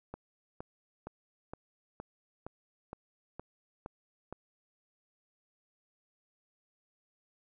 click train, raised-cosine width 1 ms, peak -27 dBFS, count 10, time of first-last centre 0.14-4.326 s, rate 2.15 Hz, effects none

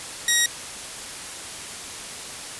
10% pulse tone, 1895 Hz, A#6, 28 cents sharp, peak -8 dBFS, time 0.28-0.46 s, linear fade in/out 2 ms, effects white hiss -35 dBFS RMS until 2.59 s + resampled to 24000 Hz

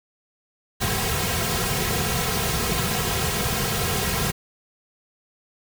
pink noise with comb filter, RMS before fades -24 dBFS, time 0.8-4.32 s, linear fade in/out 20 ms, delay 3.4 ms, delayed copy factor -0.95, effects none

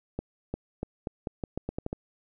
accelerating click train, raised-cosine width 2 ms, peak -18 dBFS, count 11, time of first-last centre 0.19-1.929 s, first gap 350 ms, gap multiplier 0.83, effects none

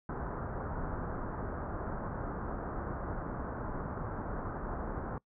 pink low-pass noise, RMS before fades -38 dBFS, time 0.09-5.18 s, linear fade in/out 2 ms, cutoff 1500 Hz, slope 48 dB/octave, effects noise-tail reverb RT60 0.1 s tail -24 dB re dry

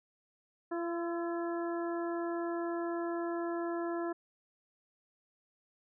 harmonic tone with a mistuned harmonic, 340.5 Hz, F4, 44 cents flat, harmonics 1 / 2 / 3 / 4 / 5, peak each -34 / -40 / -44 / -46 / -48 dBFS, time 0.71-4.13 s, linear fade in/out 10 ms, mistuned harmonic 4, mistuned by -32 cents, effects none

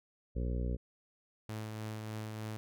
harmonic tone, 60.6 Hz, B1, 32 cents flat, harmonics 1 / 2 / 3 / 4 / 5 / 6 / 7 / 8 / 9, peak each -33 / -40 / -43 / -45 / -49 / -51 / -48 / -49 / -51 dBFS, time 0.35-0.77 s, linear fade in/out 20 ms
sawtooth tone with tremolo, 108.6 Hz, A2, 22 cents flat, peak -34 dBFS, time 1.49-2.57 s, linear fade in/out 0 ms, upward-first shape triangle, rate 3.3 Hz, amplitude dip 30%
effects none

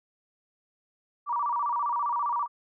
sine tone with vibrato, 1052 Hz, C6, 9 cents sharp, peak -25 dBFS, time 1.26-2.48 s, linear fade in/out 50 ms, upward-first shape square, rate 15 Hz, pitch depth 170 cents each way, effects none

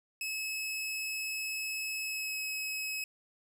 sawtooth tone with pitch glide, 2584 to 2563 Hz, E7 to E7, -35 to -49 cents, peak -31 dBFS, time 0.21-3.04 s, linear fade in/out 2 ms, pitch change -14 cents, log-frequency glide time 2.03-2.38 s, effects none

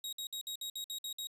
sawtooth tone bursts, 3796 Hz, A#7, 31 cents sharp, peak -35 dBFS, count 9, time 0.04-1.271 s, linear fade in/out 2 ms, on 87 ms, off 56 ms, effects resampled to 32000 Hz

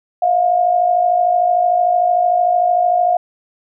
sine tone pair together, 659.3 / 712.6 Hz, E5 / F5, 0 / +35 cents, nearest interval minor second, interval 135 cents, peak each -18 / -12 dBFS, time 0.22-3.17 s, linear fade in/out 5 ms, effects none

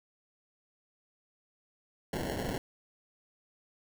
violet noise with sample-and-hold, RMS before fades -35 dBFS, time 2.13-2.58 s, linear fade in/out 2 ms, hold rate 1225 Hz, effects none

